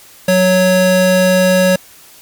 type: tone pair together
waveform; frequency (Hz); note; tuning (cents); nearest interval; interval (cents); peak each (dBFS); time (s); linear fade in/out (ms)
square; 184.8 / 554.4; F#3 / C#5; -2 / 0; octave + perfect fifth; 1902; -13; 0.28-1.76; 5
effects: white hiss -41 dBFS RMS until 2.21 s + MP3 96 kbps